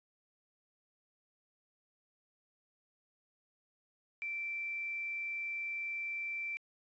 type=tone with quantisation; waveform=sine; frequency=2341 Hz; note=D7; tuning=6 cents flat; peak=-36 dBFS; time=4.22-6.57 s; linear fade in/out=0 ms; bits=10; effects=resampled to 16000 Hz